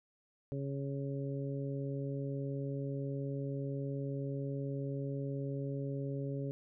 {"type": "harmonic tone", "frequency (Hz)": 138.59, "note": "C#3", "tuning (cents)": 0, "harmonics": [1, 2, 3, 4], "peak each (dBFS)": [-37, -42, -43, -46], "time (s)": [0.52, 6.51], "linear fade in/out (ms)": 0, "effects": []}